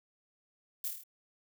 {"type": "noise with echo", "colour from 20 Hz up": "violet", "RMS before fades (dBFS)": -36, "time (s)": [0.84, 0.88], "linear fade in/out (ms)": 2, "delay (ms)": 26, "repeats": 6, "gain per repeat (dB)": -3, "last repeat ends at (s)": 1.036, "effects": []}